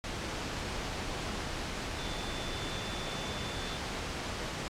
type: tone in noise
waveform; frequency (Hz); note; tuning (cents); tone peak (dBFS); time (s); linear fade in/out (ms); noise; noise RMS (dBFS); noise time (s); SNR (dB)
sine; 3520; A7; 0; -44; 1.99-3.77; 0; pink; -37; 0.04-4.68; -10
effects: low-pass 6000 Hz 12 dB/octave + AAC 64 kbps